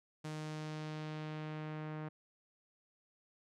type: tone with low-pass filter sweep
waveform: sawtooth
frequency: 154.3 Hz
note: D#3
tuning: 14 cents flat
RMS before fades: -43 dBFS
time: 0.24-2.09 s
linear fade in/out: 10 ms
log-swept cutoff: 8400 to 1700 Hz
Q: 0.97
effects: none